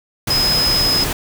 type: tone in noise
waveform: sine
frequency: 5070 Hz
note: D#8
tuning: 32 cents sharp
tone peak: -14 dBFS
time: 0.3-1.04 s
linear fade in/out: 5 ms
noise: pink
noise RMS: -21 dBFS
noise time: 0.27-1.13 s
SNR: +4 dB
effects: none